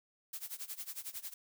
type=noise with tremolo; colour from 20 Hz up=blue; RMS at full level=-41 dBFS; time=0.33-1.34 s; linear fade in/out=5 ms; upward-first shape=sine; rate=11 Hz; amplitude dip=90%; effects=none